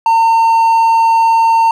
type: tone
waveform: triangle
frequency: 909 Hz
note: A#5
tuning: 44 cents flat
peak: -5 dBFS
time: 0.06-1.71 s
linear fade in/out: 2 ms
effects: none